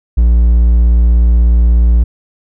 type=tone; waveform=triangle; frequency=58.27 Hz; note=A#1; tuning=in tune; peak=-3 dBFS; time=0.17-2.04 s; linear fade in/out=10 ms; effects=none